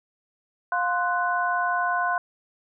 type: tone cluster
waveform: sine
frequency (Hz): 708 / 1042 / 1487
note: F5 / C6 / F#6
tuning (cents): +23 / -7 / +8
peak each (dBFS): -26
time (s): 0.72-2.18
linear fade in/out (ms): 2
effects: none